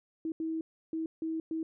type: tone bursts at uneven times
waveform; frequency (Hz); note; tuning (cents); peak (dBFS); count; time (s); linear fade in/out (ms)
sine; 322.2; E4; -39; -31; 5; 0.25-0.32 / 0.4-0.61 / 0.93-1.06 / 1.22-1.4 / 1.51-1.63; 2
effects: none